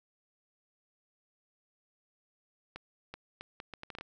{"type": "accelerating click train", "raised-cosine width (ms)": 0.3, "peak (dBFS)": -26, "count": 10, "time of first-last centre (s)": [2.76, 4.01], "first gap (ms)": 380, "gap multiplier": 0.71, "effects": []}